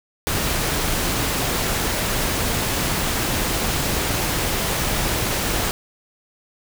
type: noise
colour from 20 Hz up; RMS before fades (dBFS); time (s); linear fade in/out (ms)
pink; -22; 0.27-5.71; 0
effects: none